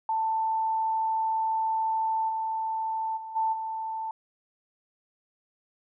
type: tone with level steps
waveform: sine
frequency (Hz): 887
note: A5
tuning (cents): +14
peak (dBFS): -24 / -27 / -36 / -23 / -30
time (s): 0.09-4.11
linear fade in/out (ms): 2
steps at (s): 2.28 / 3.16 / 3.35 / 3.52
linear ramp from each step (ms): 20
effects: none